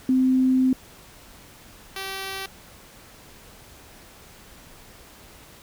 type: tone pair in turn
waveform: sine / 5% pulse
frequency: 258.9 / 386.5 Hz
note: C4 / G4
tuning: -18 / -24 cents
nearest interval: perfect fifth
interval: 694 cents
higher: second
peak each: -16 / -19 dBFS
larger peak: first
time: 0.09-0.73 / 1.96-2.46 s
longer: first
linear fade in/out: 2 ms
effects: pink hiss -48 dBFS RMS until 5.62 s